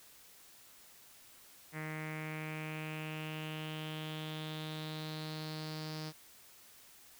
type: tone with low-pass filter sweep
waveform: sawtooth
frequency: 155.56 Hz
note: D#3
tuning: in tune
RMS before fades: -42 dBFS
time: 1.72-6.13 s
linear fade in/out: 50 ms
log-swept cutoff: 2000 to 5000 Hz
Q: 5.1
effects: white hiss -59 dBFS RMS until 7.19 s